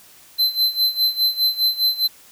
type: tone with tremolo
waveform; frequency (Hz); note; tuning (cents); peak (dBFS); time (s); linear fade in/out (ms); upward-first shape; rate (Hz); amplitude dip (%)
square; 4069; C8; -49; -14; 0.38-2.08; 20; sine; 4.9; 85
effects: white hiss -48 dBFS RMS until 2.31 s